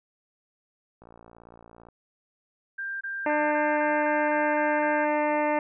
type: click train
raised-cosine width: 1 ms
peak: -35 dBFS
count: 51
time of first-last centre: 1.02-1.887 s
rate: 57.7 Hz
type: tone bursts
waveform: sine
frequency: 1587 Hz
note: G6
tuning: 21 cents sharp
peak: -30 dBFS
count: 9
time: 2.78-5.05 s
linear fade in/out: 10 ms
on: 230 ms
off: 25 ms
type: harmonic tone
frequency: 299.3 Hz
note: D4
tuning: 33 cents sharp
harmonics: 1 / 2 / 3 / 4 / 5 / 6 / 7 / 8 / 9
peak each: -29 / -26 / -27 / -38 / -41 / -36 / -35 / -42 / -45 dBFS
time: 3.26-5.59 s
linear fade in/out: 2 ms
effects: none